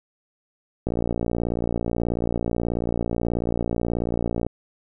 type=click train; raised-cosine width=2 ms; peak=-11 dBFS; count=211; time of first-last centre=0.87-4.466 s; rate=58.4 Hz; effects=none